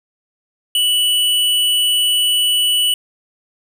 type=tone with amplitude modulation; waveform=square; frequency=2960 Hz; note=F#7; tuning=in tune; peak=-12 dBFS; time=0.75-2.94 s; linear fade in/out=2 ms; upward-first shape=sine; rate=239 Hz; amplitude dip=30%; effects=none